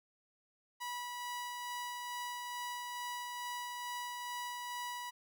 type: tone with tremolo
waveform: sawtooth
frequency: 976 Hz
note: B5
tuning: 21 cents flat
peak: -35 dBFS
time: 0.8-5.11 s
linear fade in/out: 20 ms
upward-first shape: sine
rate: 2.3 Hz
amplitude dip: 25%
effects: none